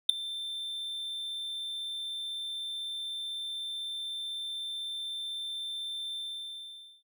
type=tone with ADSR envelope; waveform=triangle; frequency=3562 Hz; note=A7; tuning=21 cents sharp; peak=-11 dBFS; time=0.09-7.03 s; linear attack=6 ms; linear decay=4 ms; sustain=-22 dB; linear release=870 ms; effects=none